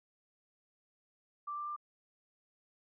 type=tone with pitch steps; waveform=sine; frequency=1174.7 / 1182.2 / 1189.7 Hz; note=D6 / D6 / D6; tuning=0 / +11 / +22 cents; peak=-37 dBFS; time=1.47-1.764 s; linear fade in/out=10 ms; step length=98 ms; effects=none